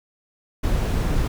brown noise, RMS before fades -21 dBFS, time 0.63-1.28 s, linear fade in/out 10 ms, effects none

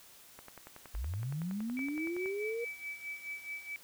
click train, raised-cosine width 0.5 ms, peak -33 dBFS, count 21, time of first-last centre 0.39-2.259 s, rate 10.7 Hz
sine linear sweep, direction up, 44.21 to 478.6 Hz, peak -34 dBFS, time 0.94-2.65 s, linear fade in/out 10 ms
sine tone with tremolo, 2300 Hz, D7, 37 cents flat, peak -37 dBFS, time 1.77-3.76 s, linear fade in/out 0 ms, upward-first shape sine, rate 4.7 Hz, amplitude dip 75%
effects white hiss -57 dBFS RMS until 3.83 s

